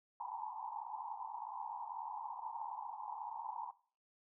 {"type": "band-pass noise", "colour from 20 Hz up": "white", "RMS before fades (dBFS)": -45, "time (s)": [0.2, 3.71], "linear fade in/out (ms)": 2, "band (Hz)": [820, 980], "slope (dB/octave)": 96, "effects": ["noise-tail reverb RT60 0.4 s tail -17 dB re dry"]}